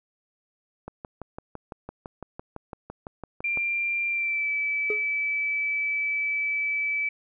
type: click train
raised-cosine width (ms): 1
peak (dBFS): -22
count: 17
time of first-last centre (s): 0.88-3.574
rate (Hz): 5.94
type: tone with pitch glide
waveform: sine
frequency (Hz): 2377 to 2305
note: D7 to D7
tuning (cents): +20 to -33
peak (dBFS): -24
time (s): 3.44-7.09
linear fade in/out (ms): 5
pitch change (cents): -53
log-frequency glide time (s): 4.08-4.5
type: tone with exponential decay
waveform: triangle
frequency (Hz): 422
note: G#4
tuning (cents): +28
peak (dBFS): -21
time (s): 4.9-5.06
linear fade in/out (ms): 2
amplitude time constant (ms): 33
effects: none